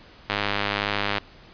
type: click train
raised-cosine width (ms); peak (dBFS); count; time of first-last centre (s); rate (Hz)
0.3; -7; 91; 0.3-1.182; 102
effects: pink hiss -49 dBFS RMS until 1.53 s + resampled to 11025 Hz